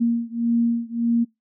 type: beating tone pair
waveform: sine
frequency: 233.1 / 234.8 Hz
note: A#3 / A#3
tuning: 0 / +13 cents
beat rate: 1.7 Hz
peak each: -21 / -22 dBFS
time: 0-1.25 s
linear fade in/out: 20 ms
effects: noise-tail reverb RT60 0.2 s tail -25 dB re dry